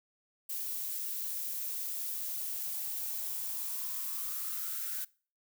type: noise with high-pass filter sweep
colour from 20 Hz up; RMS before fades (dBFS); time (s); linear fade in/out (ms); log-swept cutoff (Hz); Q
violet; -37; 0.49-5.05; 10; 330 to 1500; 7.1
effects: noise-tail reverb RT60 0.4 s tail -23 dB re dry